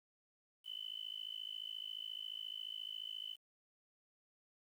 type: tone with amplitude modulation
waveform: sine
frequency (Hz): 3016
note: F#7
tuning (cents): +32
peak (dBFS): -39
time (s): 0.64-3.37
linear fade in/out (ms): 50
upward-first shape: sine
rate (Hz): 54.3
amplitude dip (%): 100
effects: 11-bit